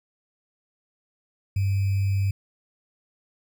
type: tone with sample-and-hold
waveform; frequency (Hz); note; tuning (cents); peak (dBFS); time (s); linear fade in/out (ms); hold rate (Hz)
sine; 98; G2; 0; -20; 1.56-2.31; 5; 2450
effects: none